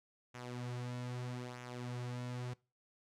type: tone with flanger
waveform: sawtooth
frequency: 123.47 Hz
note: B2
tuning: in tune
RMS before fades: -43 dBFS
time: 0.34-2.54 s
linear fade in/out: 10 ms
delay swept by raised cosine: 0.22 to 5.62 ms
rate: 0.79 Hz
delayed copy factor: -0.6
effects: noise-tail reverb RT60 0.3 s tail -23 dB re dry + low-pass 8000 Hz 12 dB/octave